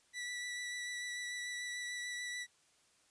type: tone with vibrato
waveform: sawtooth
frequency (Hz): 1960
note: B6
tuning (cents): -14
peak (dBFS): -36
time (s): 0.13-2.47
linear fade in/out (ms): 50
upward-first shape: triangle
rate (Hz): 6.8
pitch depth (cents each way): 14
effects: white hiss -70 dBFS RMS until 3.1 s + resampled to 22050 Hz